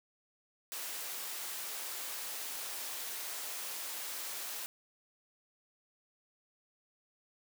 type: high-pass noise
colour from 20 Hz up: white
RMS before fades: -41 dBFS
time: 0.72-4.66 s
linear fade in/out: 0 ms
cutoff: 410 Hz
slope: 12 dB/octave
effects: none